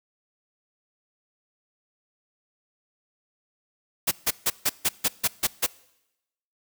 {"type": "noise bursts", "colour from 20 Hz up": "white", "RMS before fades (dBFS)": -22, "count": 9, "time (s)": [4.07, 5.666], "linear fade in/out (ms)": 10, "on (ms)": 44, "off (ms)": 150, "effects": ["noise-tail reverb RT60 0.9 s tail -22 dB re dry"]}